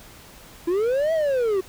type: linear two-way sweep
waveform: triangle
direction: up then down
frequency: 328.5 to 659.3 to 364.2 Hz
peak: -17 dBFS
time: 0.67-1.61 s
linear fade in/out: 10 ms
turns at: 1.13 s
effects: pink hiss -46 dBFS RMS until 1.68 s